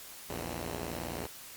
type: tone pair together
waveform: 5% pulse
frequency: 59.08 / 83.1 Hz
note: A#1 / E2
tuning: +24 / +15 cents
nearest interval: tritone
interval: 591 cents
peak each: -28 dBFS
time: 0.29-1.27 s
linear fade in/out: 10 ms
effects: white hiss -48 dBFS RMS until 1.56 s + Opus 48 kbps